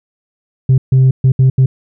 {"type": "tone bursts at uneven times", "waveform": "sine", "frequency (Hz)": 131, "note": "C3", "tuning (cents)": 2, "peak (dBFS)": -3, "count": 5, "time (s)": [[0.69, 0.78], [0.92, 1.11], [1.24, 1.32], [1.39, 1.5], [1.58, 1.66]], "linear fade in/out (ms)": 5, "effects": ["tanh soft clip ceiling -4 dBFS"]}